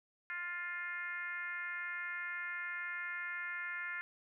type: tone with frequency modulation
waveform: sine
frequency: 1759 Hz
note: A6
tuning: 1 cent flat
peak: -38 dBFS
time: 0.3-4.01 s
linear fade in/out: 0 ms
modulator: 355 Hz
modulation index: 1.3
effects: none